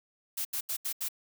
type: noise bursts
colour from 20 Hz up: blue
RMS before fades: -33 dBFS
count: 5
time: 0.37-1.087 s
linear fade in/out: 10 ms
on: 81 ms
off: 78 ms
effects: none